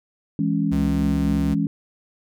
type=chord; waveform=sine; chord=C# minor; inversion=first; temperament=equal; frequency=164.81 / 207.7 / 277.2 Hz; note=E3 / G#3 / C#4; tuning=0 / 0 / 0 cents; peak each=-23 dBFS; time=0.39-1.67 s; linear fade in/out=2 ms
type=tone; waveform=square; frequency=70.6 Hz; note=C#2; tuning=32 cents sharp; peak=-26 dBFS; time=0.71-1.55 s; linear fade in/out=20 ms
effects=none